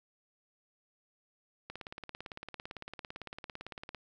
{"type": "click train", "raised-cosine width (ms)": 0.3, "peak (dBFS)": -26, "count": 41, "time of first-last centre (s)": [1.7, 3.947], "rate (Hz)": 17.8, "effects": []}